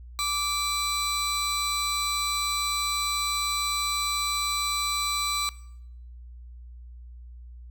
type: tone pair together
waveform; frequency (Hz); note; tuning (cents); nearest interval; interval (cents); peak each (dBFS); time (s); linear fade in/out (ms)
30% pulse; 1168 / 3993; D6 / B7; -10 / +18; octave + major sixth; 2128; -26; 0.19-5.49; 0
effects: noise-tail reverb RT60 0.7 s tail -19 dB re dry + added 60 Hz sine -41 dBFS peak until 7.7 s